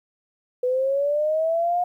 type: linear sweep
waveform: sine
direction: up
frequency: 493.9 to 719 Hz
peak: -19 dBFS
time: 0.63-1.84 s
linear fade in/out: 5 ms
effects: 10-bit